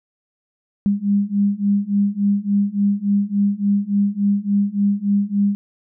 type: beating tone pair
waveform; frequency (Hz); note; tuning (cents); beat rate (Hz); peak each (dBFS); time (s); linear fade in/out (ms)
sine; 200 / 203.5; G3 / G#3; +35 / -35; 3.5; -19 / -18; 0.86-5.55; 0
effects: none